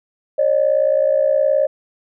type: tone pair together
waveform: sine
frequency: 547 / 606 Hz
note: C#5 / D#5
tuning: -23 / -46 cents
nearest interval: major second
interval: 177 cents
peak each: -15 dBFS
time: 0.38-1.67 s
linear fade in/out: 10 ms
effects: tanh soft clip ceiling -5 dBFS